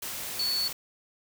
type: tone in noise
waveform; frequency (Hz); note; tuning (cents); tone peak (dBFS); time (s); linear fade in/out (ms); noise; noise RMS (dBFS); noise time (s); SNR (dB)
sine; 4435; C#8; 0; -26; 0.39-0.68; 5; white; -36; 0.02-0.73; +7
effects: none